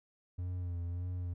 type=tone with vibrato; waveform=triangle; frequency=88.2 Hz; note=F2; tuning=18 cents sharp; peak=-33 dBFS; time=0.38-1.34 s; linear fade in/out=10 ms; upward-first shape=sine; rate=1.7 Hz; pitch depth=42 cents each way; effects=none